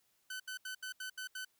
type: tone bursts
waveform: sawtooth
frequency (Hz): 1514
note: F#6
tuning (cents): +39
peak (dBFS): -37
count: 7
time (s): 0.3-1.449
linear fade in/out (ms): 5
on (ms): 99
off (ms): 76
effects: white hiss -75 dBFS RMS until 1.59 s